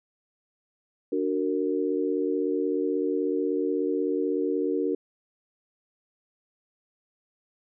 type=chord; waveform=sine; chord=D augmented; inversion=none; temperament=equal with one note detuned; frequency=293.7 / 370 / 460.5 Hz; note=D4 / F#4 / A#4; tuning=0 / 0 / -21 cents; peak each=-28 dBFS; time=1.12-4.95 s; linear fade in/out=5 ms; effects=none